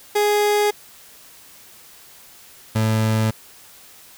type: tone pair in turn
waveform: 30% pulse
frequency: 415.3 / 110 Hz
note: G#4 / A2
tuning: 0 / 0 cents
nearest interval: octave + major seventh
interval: 2300 cents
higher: first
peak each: -13 / -14 dBFS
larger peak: first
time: 0.15-0.71 / 2.75-3.31 s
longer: neither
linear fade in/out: 10 ms
effects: white hiss -46 dBFS RMS until 4.17 s